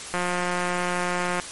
click train, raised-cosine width 0.5 ms, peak -11 dBFS, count 225, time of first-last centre 0.14-1.398 s, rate 178 Hz, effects white hiss -36 dBFS RMS until 1.51 s + MP3 48 kbps

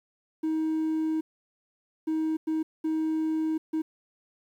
triangle tone bursts at uneven times, 316.1 Hz, D#4, 27 cents sharp, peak -22 dBFS, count 5, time 0.43-1.21 / 2.07-2.37 / 2.47-2.63 / 2.84-3.58 / 3.73-3.82 s, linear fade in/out 10 ms, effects tanh soft clip ceiling -19 dBFS + 10-bit

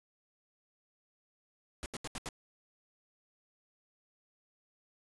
pink noise bursts, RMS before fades -40 dBFS, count 5, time 1.83-2.288 s, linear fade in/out 0 ms, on 30 ms, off 77 ms, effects resampled to 24000 Hz

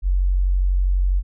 sine tone, 46.1 Hz, F#1, 6 cents flat, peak -15 dBFS, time 0.02-1.23 s, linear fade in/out 50 ms, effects none

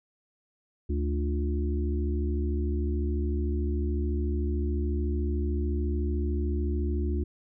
harmonic tone with a mistuned harmonic, 73.7 Hz, D2, 7 cents sharp, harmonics 1 / 3 / 4 / 5, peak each -26 / -36 / -37 / -35 dBFS, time 0.89-7.24 s, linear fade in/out 10 ms, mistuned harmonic 5, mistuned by -66 cents, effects none

